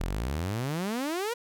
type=exponential sweep; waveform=sawtooth; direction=up; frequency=38.6 to 493.1 Hz; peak=-25 dBFS; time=0-1.34 s; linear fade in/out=10 ms; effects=none